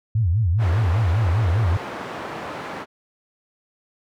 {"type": "tone with vibrato", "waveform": "sine", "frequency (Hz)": 97.3, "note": "G2", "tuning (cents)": -12, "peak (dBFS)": -16, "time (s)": [0.15, 1.77], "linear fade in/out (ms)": 5, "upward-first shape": "sine", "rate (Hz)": 5, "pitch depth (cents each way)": 300}
{"type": "band-pass noise", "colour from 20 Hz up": "white", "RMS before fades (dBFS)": -32, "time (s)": [0.58, 2.86], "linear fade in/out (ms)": 50, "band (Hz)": [120, 1200], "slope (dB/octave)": 12}
{"effects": []}